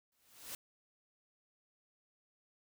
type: noise with exponential growth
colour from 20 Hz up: white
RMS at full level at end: -42 dBFS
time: 0.12-0.55 s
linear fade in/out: 2 ms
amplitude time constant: 92 ms
effects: none